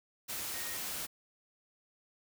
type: tone in noise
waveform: sine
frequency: 1864.7 Hz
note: A#6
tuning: in tune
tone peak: -47 dBFS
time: 0.53-0.78 s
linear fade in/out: 20 ms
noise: white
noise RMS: -39 dBFS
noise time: 0.28-1.07 s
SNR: -11 dB
effects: none